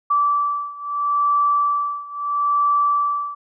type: beating tone pair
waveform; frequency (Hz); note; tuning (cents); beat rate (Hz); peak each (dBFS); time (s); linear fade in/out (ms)
sine; 1160 / 1160.76; D6 / D6; -22 / -21; 0.76; -19 / -21; 0.1-3.35; 10
effects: none